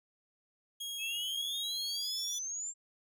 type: tone with pitch glide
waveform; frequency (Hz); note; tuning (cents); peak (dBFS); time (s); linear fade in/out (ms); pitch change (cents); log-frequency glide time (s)
sawtooth; 3282 to 3453; G#7 to A7; -21 to -33; -35; 0.8-2.39; 10; +88; 1.91-2.17
type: exponential sweep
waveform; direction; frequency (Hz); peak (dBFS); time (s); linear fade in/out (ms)
sine; up; 2548 to 7470; -36; 0.98-2.74; 50
effects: none